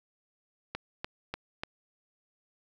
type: click train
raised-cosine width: 0.3 ms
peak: -18 dBFS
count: 4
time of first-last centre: 0.75-1.635 s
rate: 3.39 Hz
effects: 9-bit